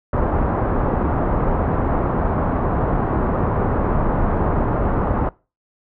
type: low-pass noise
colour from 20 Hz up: pink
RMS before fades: -19 dBFS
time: 0.13-5.29 s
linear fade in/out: 2 ms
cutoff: 1200 Hz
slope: 24 dB/octave
effects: noise-tail reverb RT60 0.3 s tail -22 dB re dry